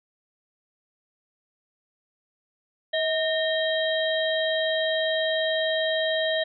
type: harmonic tone with a mistuned harmonic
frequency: 639 Hz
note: D#5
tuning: 46 cents sharp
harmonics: 1 / 3 / 5 / 6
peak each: -24 / -29 / -31 / -32 dBFS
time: 2.93-6.44 s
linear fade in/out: 10 ms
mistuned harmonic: 3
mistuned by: -76 cents
effects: none